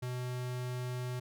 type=tone; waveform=square; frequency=125 Hz; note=B2; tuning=21 cents sharp; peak=-36 dBFS; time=0.02-1.2 s; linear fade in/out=10 ms; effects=none